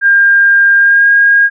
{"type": "tone with pitch glide", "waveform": "sine", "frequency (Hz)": [1604, 1628.3], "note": ["G6", "G#6"], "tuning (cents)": [39, -35], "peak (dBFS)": -4, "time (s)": [0.01, 1.5], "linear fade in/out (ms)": 50, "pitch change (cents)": 26, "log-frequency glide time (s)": [0.77, 1.09], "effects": []}